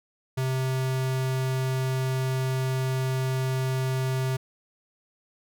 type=tone; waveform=square; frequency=130.81 Hz; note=C3; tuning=in tune; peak=-25 dBFS; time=0.37-4.37 s; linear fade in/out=10 ms; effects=none